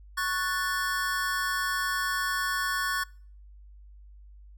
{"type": "chord", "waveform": "square", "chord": "F# minor", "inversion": "second", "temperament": "equal", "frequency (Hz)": [1108.7, 1480, 1760], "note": ["C#6", "F#6", "A6"], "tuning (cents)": [0, 0, 0], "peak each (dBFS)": -32, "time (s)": [0.17, 3.04], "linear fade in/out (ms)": 10, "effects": ["noise-tail reverb RT60 0.5 s tail -26 dB re dry", "added 50 Hz sine -47 dBFS peak until 4.57 s"]}